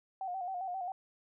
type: tone with vibrato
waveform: sine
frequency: 740 Hz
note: F#5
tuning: in tune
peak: -35 dBFS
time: 0.21-0.92 s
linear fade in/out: 2 ms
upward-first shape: square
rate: 7.5 Hz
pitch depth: 61 cents each way
effects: none